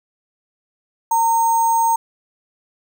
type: tone with sample-and-hold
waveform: sine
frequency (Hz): 917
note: A#5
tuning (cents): -29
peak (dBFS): -13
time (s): 1.11-1.96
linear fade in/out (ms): 5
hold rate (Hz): 7350
effects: none